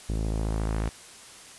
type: tone with low-pass filter sweep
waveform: sawtooth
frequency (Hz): 54.1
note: A1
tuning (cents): -29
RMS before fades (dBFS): -28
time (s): 0.09-0.89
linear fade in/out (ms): 0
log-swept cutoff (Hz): 380 to 2500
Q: 0.81
effects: white hiss -47 dBFS RMS until 1.58 s + resampled to 24000 Hz